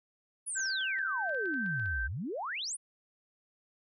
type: exponential two-way sweep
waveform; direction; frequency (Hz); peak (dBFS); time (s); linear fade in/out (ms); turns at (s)
sine; down then up; 10548 to 54.1 to 10548; -34; 0.46-2.77; 20; 2.04
type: tone with vibrato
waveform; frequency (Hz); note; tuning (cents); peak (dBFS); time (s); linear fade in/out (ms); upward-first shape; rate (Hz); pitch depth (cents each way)
sine; 1551; G6; -19; -32; 0.55-2.08; 20; triangle; 2.9; 10
type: clicks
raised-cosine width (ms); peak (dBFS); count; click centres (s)
0.3; -38; 12; 0.597 / 0.657 / 0.701 / 0.81 / 0.988 / 1.294 / 1.347 / 1.457 / 1.541 / 1.662 / 1.797 / 1.859
effects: none